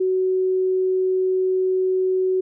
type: tone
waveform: sine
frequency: 373.5 Hz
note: F#4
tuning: 16 cents sharp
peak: -17 dBFS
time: 0-2.41 s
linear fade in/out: 10 ms
effects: none